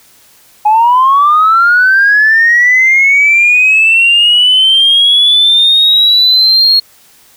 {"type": "linear sweep", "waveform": "sine", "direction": "up", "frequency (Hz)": [830.6, 4300], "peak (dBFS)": -3, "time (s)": [0.65, 6.8], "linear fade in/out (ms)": 10, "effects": ["tanh soft clip ceiling 0 dBFS", "white hiss -44 dBFS RMS until 7.36 s"]}